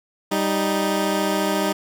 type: tone pair together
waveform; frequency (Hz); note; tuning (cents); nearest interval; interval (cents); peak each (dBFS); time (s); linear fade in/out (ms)
15% pulse; 195.98 / 311.1; G3 / D#4; 0 / 0; minor sixth; 800; -16; 0.31-1.73; 10
effects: none